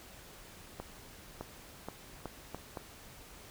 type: accelerating click train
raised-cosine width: 1 ms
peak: -25 dBFS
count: 6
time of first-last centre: 0.8-2.772 s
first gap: 610 ms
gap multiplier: 0.78
effects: pink hiss -53 dBFS RMS until 3.5 s